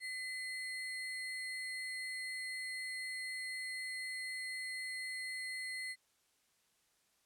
sine tone with sample-and-hold, 2026 Hz, B6, 44 cents sharp, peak -39 dBFS, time 0-5.96 s, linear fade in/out 50 ms, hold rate 6300 Hz, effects white hiss -75 dBFS RMS until 7.25 s + low-pass 11000 Hz 12 dB/octave

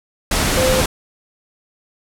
sine tone in noise, 517 Hz, C5, 21 cents flat, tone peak -15 dBFS, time 0.57-0.81 s, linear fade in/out 5 ms, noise pink, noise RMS -17 dBFS, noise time 0.31-0.86 s, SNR -1 dB, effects low-pass 12000 Hz 12 dB/octave

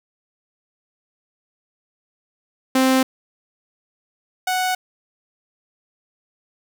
sawtooth tone pair in turn, 261.6 / 739.9 Hz, C4 / F#5, 0 / 0 cents, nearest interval octave + tritone, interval 1800 cents, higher second, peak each -10 / -15 dBFS, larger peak first, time 2.75-3.03 / 4.47-4.75 s, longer neither, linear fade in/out 5 ms, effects none

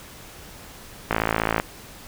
click train, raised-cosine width 0.5 ms, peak -5 dBFS, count 28, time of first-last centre 1.11-1.599 s, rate 55.2 Hz, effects pink hiss -43 dBFS RMS until 2.07 s

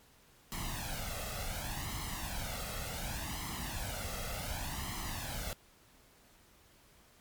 pink noise with flanger, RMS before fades -39 dBFS, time 0.52-5.53 s, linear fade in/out 0 ms, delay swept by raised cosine 0.97 to 1.53 ms, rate 0.68 Hz, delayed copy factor +0.75, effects pink hiss -63 dBFS RMS until 7.2 s + MP3 96 kbps

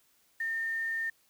sine tone with quantisation, 1816 Hz, A#6, 46 cents flat, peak -30 dBFS, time 0.4-1.1 s, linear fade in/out 5 ms, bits 9, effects white hiss -68 dBFS RMS until 1.29 s

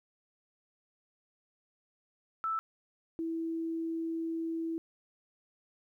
sine tone pair in turn, 1318.5 / 328 Hz, E6 / E4, 0 / -9 cents, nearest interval 2 octaves, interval 2409 cents, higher first, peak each -30 / -32 dBFS, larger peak first, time 2.44-2.59 / 3.19-4.78 s, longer second, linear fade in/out 0 ms, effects 12-bit

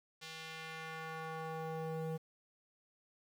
square tone with band-pass filter sweep, 160.4 Hz, E3, 47 cents flat, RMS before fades -43 dBFS, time 0.21-2.18 s, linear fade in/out 20 ms, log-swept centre 3900 to 370 Hz, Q 1.1, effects 10-bit

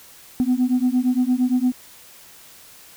sine beating tone pair, 246.9 / 255.6 Hz, B3 / C4, 0 / -40 cents, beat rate 8.7 Hz, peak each -18 dBFS, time 0.4-1.72 s, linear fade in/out 0 ms, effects tanh soft clip ceiling -12 dBFS + white hiss -46 dBFS RMS until 2.96 s

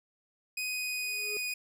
sawtooth tone with pitch glide, 2500 to 2477 Hz, D#7 to D#7, +8 to -8 cents, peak -29 dBFS, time 0.57-1.54 s, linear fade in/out 5 ms, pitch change -16 cents, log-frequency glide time 0.68-1.37 s
triangle tone with exponential growth, 418.2 Hz, G#4, 12 cents sharp, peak -34 dBFS, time 0.92-1.37 s, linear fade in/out 1 ms, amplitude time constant 97 ms
effects none

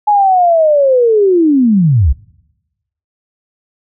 sine linear sweep, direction down, 847 to 56.5 Hz, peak -6 dBFS, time 0.07-2.13 s, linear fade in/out 10 ms, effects noise-tail reverb RT60 1.0 s tail -26 dB re dry

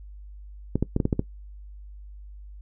clicks, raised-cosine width 3 ms, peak -9 dBFS, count 7, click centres 0.756 / 0.826 / 0.964 / 1.002 / 1.054 / 1.128 / 1.194 s, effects noise-tail reverb RT60 0.1 s tail -19 dB re dry + added 50 Hz sine -40 dBFS peak until 2.61 s

